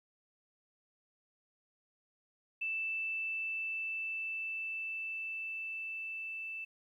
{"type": "tone with level ramp", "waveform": "sine", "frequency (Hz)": 2647, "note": "E7", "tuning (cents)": 7, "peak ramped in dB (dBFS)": [-33, -39], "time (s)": [2.61, 6.65], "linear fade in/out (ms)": 10, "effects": ["12-bit"]}